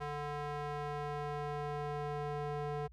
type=tone with band-pass filter sweep; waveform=square; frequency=146.8 Hz; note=D3; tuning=in tune; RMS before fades=-39 dBFS; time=0-2.88 s; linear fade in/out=20 ms; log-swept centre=940 to 600 Hz; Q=0.98; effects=added 60 Hz sine -54 dBFS peak until 2.92 s